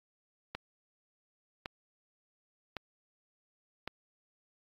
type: click train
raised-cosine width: 0.3 ms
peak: -21 dBFS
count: 4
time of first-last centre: 0.55-3.876 s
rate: 0.902 Hz
effects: AAC 32 kbps